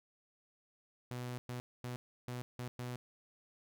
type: tone bursts at uneven times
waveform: sawtooth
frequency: 123.47 Hz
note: B2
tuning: in tune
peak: -36 dBFS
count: 6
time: 1.11-1.38 / 1.49-1.6 / 1.84-1.96 / 2.28-2.42 / 2.59-2.68 / 2.79-2.96 s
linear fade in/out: 0 ms
effects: none